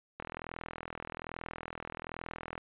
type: click train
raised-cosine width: 0.5 ms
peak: -24 dBFS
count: 99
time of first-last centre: 0.2-2.579 s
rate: 41.2 Hz
effects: resampled to 8000 Hz